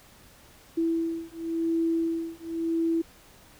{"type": "beating tone pair", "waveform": "sine", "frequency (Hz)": [329.6, 330.53], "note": ["E4", "E4"], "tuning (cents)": [0, 5], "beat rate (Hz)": 0.93, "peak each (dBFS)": -28, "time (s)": [0.77, 3.02], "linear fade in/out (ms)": 10, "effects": ["pink hiss -54 dBFS RMS until 3.59 s"]}